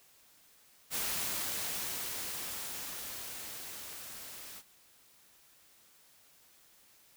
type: noise with level ramp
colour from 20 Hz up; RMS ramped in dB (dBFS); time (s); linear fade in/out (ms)
white; -34 to -48; 0.9-4.63; 50
effects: white hiss -63 dBFS RMS until 7.16 s